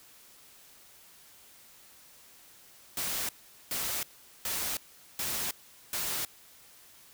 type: noise bursts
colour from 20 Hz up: white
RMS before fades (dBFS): -33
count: 5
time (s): 2.97-6.25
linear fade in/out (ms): 2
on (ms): 320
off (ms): 420
effects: white hiss -56 dBFS RMS until 7.13 s